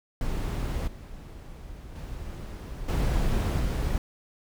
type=noise with level steps; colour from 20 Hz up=brown; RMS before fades=-29 / -42 / -37 / -25 / -27 dBFS; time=0.21-3.98 s; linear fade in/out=2 ms; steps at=0.87 / 1.95 / 2.88 / 3.59 s; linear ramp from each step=10 ms; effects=none